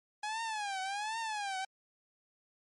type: tone with vibrato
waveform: sawtooth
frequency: 830.6 Hz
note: G#5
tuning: in tune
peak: -31 dBFS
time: 0.23-1.65 s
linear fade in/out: 5 ms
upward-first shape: triangle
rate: 1.3 Hz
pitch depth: 180 cents each way
effects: low-pass 9000 Hz 12 dB/octave + MP3 48 kbps